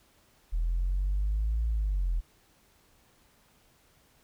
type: linear two-way sweep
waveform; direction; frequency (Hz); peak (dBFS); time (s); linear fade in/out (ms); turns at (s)
sine; up then down; 39.84 to 56.7 to 39.84; -24; 0.52-2.21; 20; 1.66
effects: tanh soft clip ceiling -22 dBFS + pink hiss -64 dBFS RMS until 4.23 s